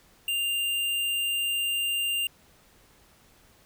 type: tone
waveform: square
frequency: 2794 Hz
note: F7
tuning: in tune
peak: -26 dBFS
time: 0.28-2.27 s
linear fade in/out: 2 ms
effects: pink hiss -59 dBFS RMS until 3.65 s